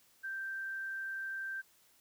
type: tone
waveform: sine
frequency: 1568 Hz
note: G6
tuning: in tune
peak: -37 dBFS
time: 0.23-1.62 s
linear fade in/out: 20 ms
effects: white hiss -67 dBFS RMS until 2 s